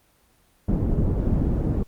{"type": "low-pass noise", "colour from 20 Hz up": "pink", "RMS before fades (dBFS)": -22, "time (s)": [0.68, 1.83], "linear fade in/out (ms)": 5, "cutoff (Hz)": 300, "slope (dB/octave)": 12, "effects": ["pink hiss -61 dBFS RMS until 1.87 s", "Opus 24 kbps"]}